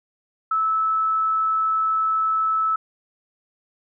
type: tone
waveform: sine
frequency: 1306 Hz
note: E6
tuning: 17 cents flat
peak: -18 dBFS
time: 0.51-2.76 s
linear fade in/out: 5 ms
effects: none